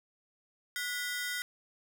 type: ring-modulated tone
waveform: sawtooth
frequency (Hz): 1721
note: A6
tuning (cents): -39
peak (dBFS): -27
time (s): 0.76-1.42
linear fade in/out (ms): 0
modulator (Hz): 263
effects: none